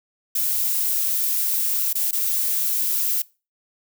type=noise with dropouts; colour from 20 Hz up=violet; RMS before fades=-22 dBFS; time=0.35-3.22 s; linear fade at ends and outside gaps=5 ms; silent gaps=1.93-1.952 / 2.111-2.128 s; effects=noise-tail reverb RT60 0.3 s tail -22 dB re dry